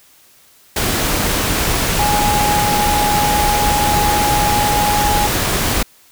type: tone in noise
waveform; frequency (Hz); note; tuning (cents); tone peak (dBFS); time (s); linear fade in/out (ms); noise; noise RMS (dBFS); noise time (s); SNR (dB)
sine; 830.6; G#5; 0; -15; 1.99-5.27; 5; pink; -17; 0.76-5.83; -1
effects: white hiss -49 dBFS RMS until 6.11 s